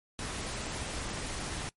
pink noise, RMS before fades -37 dBFS, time 0.19-1.69 s, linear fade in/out 0 ms, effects noise-tail reverb RT60 0.1 s tail -21 dB re dry + MP3 48 kbps

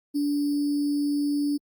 sine tone with sample-and-hold, 289.5 Hz, D4, 25 cents flat, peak -22 dBFS, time 0.14-1.58 s, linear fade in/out 20 ms, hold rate 4900 Hz, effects Opus 32 kbps

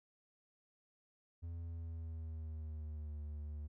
triangle tone with pitch glide, 84.2 to 74.58 Hz, E2 to D2, +37 to +27 cents, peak -40 dBFS, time 1.42-3.68 s, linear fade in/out 20 ms, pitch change -210 cents, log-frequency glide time 1.59-3.24 s, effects none

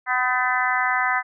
harmonic tone with a mistuned harmonic, 251.7 Hz, B3, 33 cents sharp, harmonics 3 / 4 / 5 / 6 / 7 / 8, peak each -26 / -26 / -26 / -26 / -26 / -26 dBFS, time 0.06-1.23 s, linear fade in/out 50 ms, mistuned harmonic 6, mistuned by +23 cents, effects none

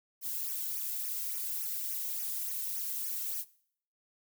violet noise with flanger, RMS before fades -36 dBFS, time 0.21-3.45 s, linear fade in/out 50 ms, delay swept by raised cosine 0.24 to 1.74 ms, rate 3.5 Hz, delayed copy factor -0.95, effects noise-tail reverb RT60 0.6 s tail -20 dB re dry

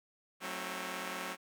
5% pulse chord, F# diminished seventh, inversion none, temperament just, 185 / 222 / 266.4 / 319.7 Hz, F#3 / A3 / C4 / Eb4, 0 / +16 / +31 / +47 cents, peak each -31 / -35 / -32 / -37 dBFS, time 0.4-1.37 s, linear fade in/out 50 ms, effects none

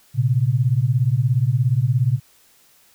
sine beating tone pair, 116.54 / 133.54 Hz, A#2 / C3, 0 / +36 cents, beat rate 17 Hz, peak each -18 / -18 dBFS, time 0.14-2.2 s, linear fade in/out 50 ms, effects white hiss -55 dBFS RMS until 2.94 s

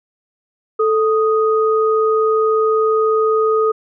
sine tone pair together, 439.1 / 1244.5 Hz, A4 / D#6, -4 / 0 cents, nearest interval octave + tritone, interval 1804 cents, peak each -13 / -18 dBFS, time 0.79-3.72 s, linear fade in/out 10 ms, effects none

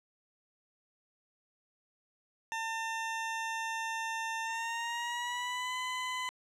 20% pulse tone with pitch glide, 900 to 1010.2 Hz, A5 to B5, +39 to +39 cents, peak -29 dBFS, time 2.52-6.29 s, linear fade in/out 0 ms, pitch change +200 cents, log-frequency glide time 4.44-5.75 s, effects low-pass 8000 Hz 12 dB/octave

